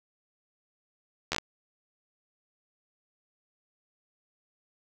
slowing click train, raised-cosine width 0.2 ms, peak -11 dBFS, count 5, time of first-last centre 1.32-1.383 s, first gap 12 ms, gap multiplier 1.19, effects none

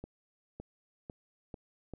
accelerating click train, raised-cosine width 2 ms, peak -29 dBFS, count 5, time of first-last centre 0.04-1.937 s, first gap 560 ms, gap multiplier 0.89, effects none

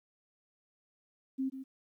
sine tone with echo, 265.4 Hz, C4, 25 cents sharp, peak -30 dBFS, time 1.38-1.5 s, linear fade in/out 20 ms, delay 140 ms, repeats 1, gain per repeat -10 dB, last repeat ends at 1.64 s, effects 12-bit

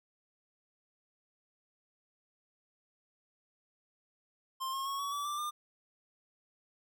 square tone with pitch steps, 1054 / 1077.4 / 1101.3 / 1125.7 / 1150.7 / 1176.3 / 1202.4 Hz, C6 / C#6 / C#6 / C#6 / D6 / D6 / D6, +12 / -50 / -12 / +26 / -36 / +2 / +40 cents, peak -35 dBFS, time 4.6-5.51 s, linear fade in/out 20 ms, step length 130 ms, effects none

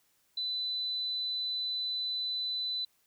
sine tone, 4000 Hz, B7, 21 cents sharp, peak -31 dBFS, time 0.37-2.85 s, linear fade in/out 5 ms, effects white hiss -71 dBFS RMS until 3.06 s

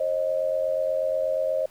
sine tone pair together, 534 / 622.3 Hz, C5 / D#5, +35 / 0 cents, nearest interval minor third, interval 265 cents, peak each -25 dBFS, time 0-1.66 s, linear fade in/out 5 ms, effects pink hiss -55 dBFS RMS until 1.7 s

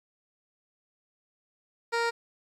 15% pulse tone, 466.2 Hz, A#4, in tune, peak -19 dBFS, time 1.92-2.11 s, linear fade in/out 20 ms, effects low-pass 6000 Hz 12 dB/octave + 10-bit

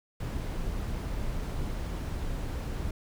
brown noise, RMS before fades -33 dBFS, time 0.2-2.91 s, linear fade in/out 5 ms, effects none

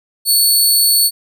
15% pulse tone, 4435 Hz, C#8, in tune, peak -3 dBFS, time 0.25-1.11 s, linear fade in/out 50 ms, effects none

